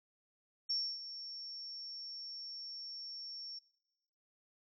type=tone with ADSR envelope; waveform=sine; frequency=5470 Hz; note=F8; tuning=37 cents flat; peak=-32 dBFS; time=0.69-3.59 s; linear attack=14 ms; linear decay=280 ms; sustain=-12 dB; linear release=7 ms; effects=noise-tail reverb RT60 1.0 s tail -19 dB re dry